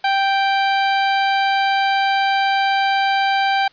sawtooth tone, 784 Hz, G5, in tune, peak -11 dBFS, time 0.04-3.68 s, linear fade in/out 5 ms, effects white hiss -52 dBFS RMS until 3.72 s + resampled to 11025 Hz

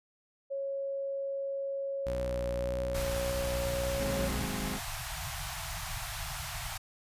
sine tone, 550 Hz, C#5, 14 cents flat, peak -32 dBFS, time 0.5-4.29 s, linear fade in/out 20 ms
sawtooth tone with vibrato, 61.1 Hz, B1, 18 cents flat, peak -31 dBFS, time 2.06-4.45 s, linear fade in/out 10 ms, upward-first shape sine, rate 1.7 Hz, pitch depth 30 cents each way
pink band-stop noise, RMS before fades -38 dBFS, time 2.94-6.78 s, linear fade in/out 10 ms, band 160 to 640 Hz, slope 96 dB/octave
35% pulse chord, Ab dominant seventh, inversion second, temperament equal, 155.56 / 185 / 207.7 / 261.6 Hz, Eb3 / Gb3 / Ab3 / C4, 0 / 0 / 0 / 0 cents, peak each -41 / -40 / -37 / -39 dBFS, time 3.97-4.8 s, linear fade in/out 50 ms
effects resampled to 32000 Hz

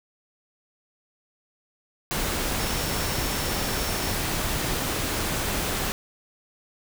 sine tone in noise, 5440 Hz, F8, 46 cents flat, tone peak -38 dBFS, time 2.6-4.14 s, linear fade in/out 0 ms, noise pink, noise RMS -27 dBFS, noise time 2.11-5.92 s, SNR -14 dB, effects none

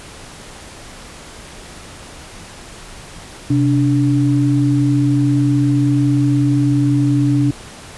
sine tone pair together, 129.35 / 289.8 Hz, C3 / D4, -19 / -23 cents, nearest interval octave + major second, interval 1396 cents, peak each -14 dBFS, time 3.5-7.51 s, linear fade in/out 5 ms, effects pink hiss -36 dBFS RMS until 7.97 s + resampled to 24000 Hz

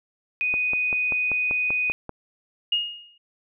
sine tone, 2489 Hz, D#7, in tune, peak -21 dBFS, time 0.41-1.92 s, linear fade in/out 0 ms
click train, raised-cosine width 1 ms, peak -19 dBFS, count 9, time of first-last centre 0.54-2.093 s, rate 5.15 Hz
sine tone with exponential decay, 2858 Hz, F7, 39 cents sharp, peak -17 dBFS, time 2.72-3.18 s, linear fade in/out 5 ms, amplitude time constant 99 ms
effects none

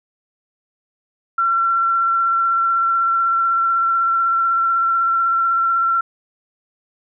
sine tone with vibrato, 1358 Hz, F6, 49 cents flat, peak -14 dBFS, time 1.38-6.01 s, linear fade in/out 5 ms, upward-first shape sine, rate 16 Hz, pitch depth 15 cents each way, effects none

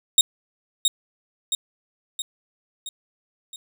25% pulse tone with echo, 3737 Hz, A#7, 4 cents sharp, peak -7 dBFS, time 0.18-0.21 s, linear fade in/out 2 ms, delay 670 ms, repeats 5, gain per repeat -5 dB, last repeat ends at 3.56 s, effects none

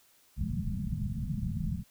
white low-pass noise, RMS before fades -33 dBFS, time 0.36-1.84 s, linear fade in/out 50 ms, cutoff 220 Hz, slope 96 dB/octave, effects white hiss -64 dBFS RMS until 1.9 s

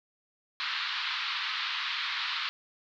white band-pass noise, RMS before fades -33 dBFS, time 0.6-2.49 s, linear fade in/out 0 ms, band 1000 to 4300 Hz, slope 48 dB/octave, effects none

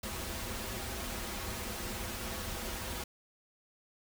pink noise with comb filter, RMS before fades -39 dBFS, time 0.03-3.04 s, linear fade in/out 5 ms, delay 6.8 ms, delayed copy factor -0.75, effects none

